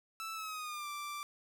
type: tone with pitch glide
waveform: sawtooth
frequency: 1318.5 to 1174.6 Hz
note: E6 to D6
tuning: 0 to 0 cents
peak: -36 dBFS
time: 0.2-1.23 s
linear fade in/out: 0 ms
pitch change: -200 cents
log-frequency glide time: 0.34-0.88 s
effects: none